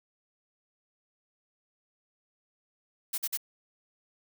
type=noise bursts; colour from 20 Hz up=blue; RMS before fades=-31 dBFS; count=3; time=3.13-3.374 s; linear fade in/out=10 ms; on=50 ms; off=47 ms; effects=none